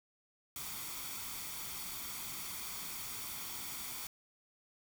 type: noise with comb filter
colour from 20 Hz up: white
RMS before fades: -43 dBFS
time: 0.56-4.07 s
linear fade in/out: 2 ms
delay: 0.88 ms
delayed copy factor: +0.55
effects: none